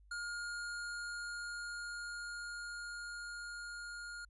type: tone with level ramp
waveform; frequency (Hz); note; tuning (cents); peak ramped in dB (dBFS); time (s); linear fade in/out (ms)
square; 1421; F6; +30; -40 to -45; 0.11-4.25; 5
effects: added 50 Hz sine -60 dBFS peak until 4.29 s + resampled to 24000 Hz